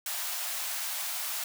white high-pass noise, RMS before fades -34 dBFS, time 0.06-1.44 s, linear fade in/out 2 ms, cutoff 610 Hz, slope 96 dB/octave, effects none

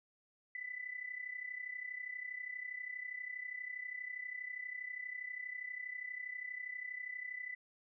sine tone with amplitude modulation, 1996 Hz, B6, 18 cents sharp, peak -38 dBFS, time 0.55-7.55 s, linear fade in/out 2 ms, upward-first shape sine, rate 32.4 Hz, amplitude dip 75%, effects none

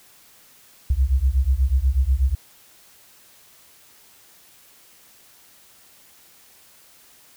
sine beating tone pair, 62 / 70.2 Hz, B1 / C#2, +7 / +22 cents, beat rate 8.2 Hz, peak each -19 dBFS, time 0.9-2.35 s, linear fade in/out 5 ms, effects white hiss -52 dBFS RMS until 7.36 s

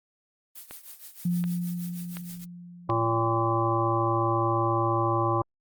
blue noise with tremolo, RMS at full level -41 dBFS, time 0.55-2.45 s, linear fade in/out 10 ms, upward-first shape triangle, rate 6.4 Hz, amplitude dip 85%
click train, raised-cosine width 0.3 ms, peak -23 dBFS, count 4, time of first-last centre 0.71-2.9 s, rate 1.37 Hz
sine tone with exponential decay, 175.2 Hz, F3, 6 cents sharp, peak -22 dBFS, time 1.25-4.11 s, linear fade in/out 5 ms, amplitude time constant 620 ms
harmonic tone, 114.3 Hz, A#2, 34 cents flat, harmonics 1 / 3 / 5 / 7 / 9 / 10, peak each -28 / -28 / -32 / -31 / -29 / -30 dBFS, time 2.89-5.42 s, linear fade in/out 5 ms
effects Opus 24 kbps

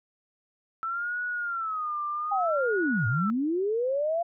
sine tone with vibrato, 1318.5 Hz, E6, in tune, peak -28 dBFS, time 0.83-3.3 s, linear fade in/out 0 ms, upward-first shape sine, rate 0.61 Hz, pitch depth 180 cents each way
sine linear two-way sweep, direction down then up, 818 to 103.1 to 696 Hz, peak -24 dBFS, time 2.31-4.23 s, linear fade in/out 10 ms, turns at 3.07 s
effects none

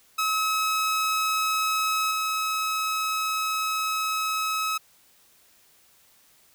sawtooth tone with level steps, 1284 Hz, E6, 46 cents flat, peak -19 / -21 dBFS, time 0.18-4.78 s, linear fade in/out 10 ms, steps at 2.11 s, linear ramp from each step 2 ms, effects white hiss -59 dBFS RMS until 6.54 s

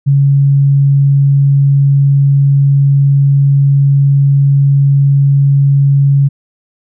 sine tone, 139.5 Hz, C#3, 11 cents sharp, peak -5 dBFS, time 0.06-6.29 s, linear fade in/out 20 ms, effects none

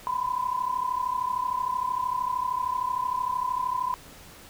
sine tone pair together, 987.8 / 1020.9 Hz, B5 / C6, 0 / -43 cents, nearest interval minor second, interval 57 cents, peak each -28 dBFS, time 0.07-3.94 s, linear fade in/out 0 ms, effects pink hiss -48 dBFS RMS until 4.49 s

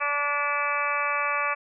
harmonic tone with a mistuned harmonic, 289.4 Hz, D4, 25 cents flat, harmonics 2 / 3 / 4 / 5 / 6 / 7 / 8 / 9, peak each -34 / -35 / -27 / -33 / -34 / -36 / -30 / -34 dBFS, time 0-1.55 s, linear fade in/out 20 ms, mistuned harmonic 7, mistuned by -22 cents, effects none

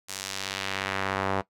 sawtooth tone with band-pass filter sweep, 96.8 Hz, G2, 21 cents flat, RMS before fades -31 dBFS, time 0.08-1.42 s, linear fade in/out 20 ms, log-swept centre 7800 to 830 Hz, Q 0.94, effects noise-tail reverb RT60 0.1 s tail -17 dB re dry

